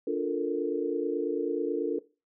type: chord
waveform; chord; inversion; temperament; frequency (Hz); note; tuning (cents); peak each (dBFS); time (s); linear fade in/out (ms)
sine; Bb major seventh; first; just; 291.4 / 349.6 / 437 / 466.2; D4 / F4 / A4 / Bb4; -13 / +2 / -12 / 0; -32; 0.07-1.99; 5
effects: noise-tail reverb RT60 0.3 s tail -19 dB re dry

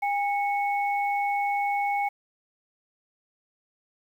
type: tone pair together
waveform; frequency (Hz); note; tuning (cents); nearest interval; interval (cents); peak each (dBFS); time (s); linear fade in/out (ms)
sine; 810 / 2209; G#5 / C#7; -43 / -7; octave + perfect fourth; 1736; -24 / -31; 0.02-2.09; 10
effects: 9-bit

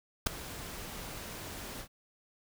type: noise with ADSR envelope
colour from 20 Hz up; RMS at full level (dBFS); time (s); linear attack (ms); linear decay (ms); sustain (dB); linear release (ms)
pink; -24; 0.26-1.88; 9; 6; -19; 78
effects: none

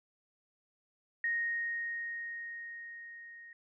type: tone with level ramp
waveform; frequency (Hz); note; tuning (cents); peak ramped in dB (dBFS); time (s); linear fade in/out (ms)
sine; 1864.7; A#6; 0; -29 to -49; 1.24-3.53; 2
effects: none

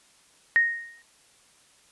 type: tone with exponential decay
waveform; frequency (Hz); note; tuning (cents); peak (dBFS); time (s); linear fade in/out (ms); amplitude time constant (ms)
sine; 1862; A#6; -2; -14; 0.56-1.02; 0; 100
effects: white hiss -59 dBFS RMS until 1.91 s + resampled to 24000 Hz

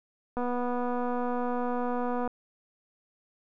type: click train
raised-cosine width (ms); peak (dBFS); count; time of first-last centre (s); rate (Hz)
1; -19; 468; 0.37-2.276; 245
effects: none

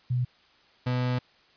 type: tone pair in turn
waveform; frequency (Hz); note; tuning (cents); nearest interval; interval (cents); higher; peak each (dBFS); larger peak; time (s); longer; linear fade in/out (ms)
sine / 35% pulse; 124.3 / 125.02; B2 / B2; +12 / +22; unison; 10; second; -23; neither; 0.1-0.25 / 0.86-1.19; second; 10
effects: white hiss -60 dBFS RMS until 1.56 s + resampled to 11025 Hz

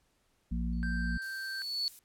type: harmonic tone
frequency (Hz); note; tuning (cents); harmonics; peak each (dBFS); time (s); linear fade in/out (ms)
58.27; A#1; 0; 1 / 3 / 4; -32 / -36 / -38; 0.51-1.18; 10
type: tone with exponential growth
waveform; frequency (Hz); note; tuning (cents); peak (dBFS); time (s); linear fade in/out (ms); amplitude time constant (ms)
sine; 4435; C#8; 0; -28; 0.73-1.88; 0; 250
type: tone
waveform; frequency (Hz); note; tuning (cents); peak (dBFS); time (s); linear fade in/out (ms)
triangle; 1568; G6; 0; -35; 0.83-1.62; 0
type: noise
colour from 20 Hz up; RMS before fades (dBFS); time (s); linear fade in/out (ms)
violet; -47; 1.22-1.99; 0
effects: pink hiss -73 dBFS RMS until 2.04 s + low-pass 12000 Hz 12 dB/octave

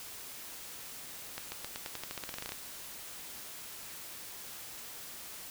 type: accelerating click train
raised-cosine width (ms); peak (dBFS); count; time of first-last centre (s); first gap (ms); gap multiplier
0.2; -21; 17; 1.38-2.521; 140; 0.9
effects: white hiss -46 dBFS RMS until 5.5 s

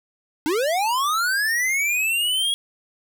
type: linear sweep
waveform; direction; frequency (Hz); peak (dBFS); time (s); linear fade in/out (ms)
square; up; 285.5 to 3322; -20; 0.46-2.54; 0
effects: none

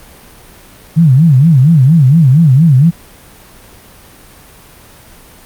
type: tone with vibrato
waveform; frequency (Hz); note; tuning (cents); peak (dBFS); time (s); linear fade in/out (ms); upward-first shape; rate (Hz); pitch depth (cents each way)
sine; 146.6; D3; -3; -3; 0.96-2.91; 20; sine; 4.3; 260
effects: pink hiss -38 dBFS RMS until 5.45 s + Opus 32 kbps

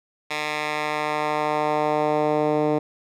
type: tone with band-pass filter sweep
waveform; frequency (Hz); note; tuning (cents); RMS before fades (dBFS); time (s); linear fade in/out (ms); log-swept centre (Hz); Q
10% pulse; 151.1; D3; +50; -23; 0.3-2.79; 10; 2500 to 390; 1
effects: none

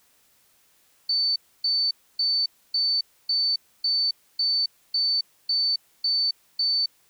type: tone bursts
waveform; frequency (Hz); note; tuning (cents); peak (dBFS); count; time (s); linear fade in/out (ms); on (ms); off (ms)
sine; 4530; C#8; +37; -20; 11; 1.09-6.86; 5; 270; 280
effects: white hiss -62 dBFS RMS until 7.09 s

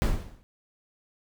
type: noise with exponential decay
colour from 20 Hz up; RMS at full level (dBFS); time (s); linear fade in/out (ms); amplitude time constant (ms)
brown; -18; 0.02-0.43; 0; 89
effects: none

